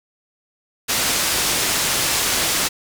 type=low-pass noise; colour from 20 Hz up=white; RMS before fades=-20 dBFS; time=0.88-2.69 s; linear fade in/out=20 ms; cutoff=9000 Hz; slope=12 dB/octave; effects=none